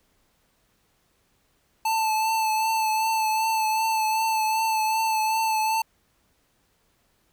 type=tone with vibrato; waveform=square; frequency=880 Hz; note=A5; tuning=in tune; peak=-22 dBFS; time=1.85-5.82 s; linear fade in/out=5 ms; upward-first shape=triangle; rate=2.6 Hz; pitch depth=30 cents each way; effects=pink hiss -67 dBFS RMS until 7.32 s